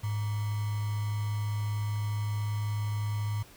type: tone with sample-and-hold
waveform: sine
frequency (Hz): 104.9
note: G#2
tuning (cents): +18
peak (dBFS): -28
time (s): 0.03-3.43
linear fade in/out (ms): 10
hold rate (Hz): 1050
effects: pink hiss -54 dBFS RMS until 3.56 s